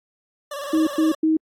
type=tone with vibrato; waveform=25% pulse; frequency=570 Hz; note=C#5; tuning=48 cents sharp; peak=-25 dBFS; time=0.51-1.15 s; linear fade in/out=5 ms; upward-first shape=square; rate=19 Hz; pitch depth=56 cents each way
type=tone bursts; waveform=sine; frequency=316.2 Hz; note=D#4; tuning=28 cents sharp; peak=-15 dBFS; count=3; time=0.73-1.37 s; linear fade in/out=5 ms; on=140 ms; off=110 ms
effects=AAC 48 kbps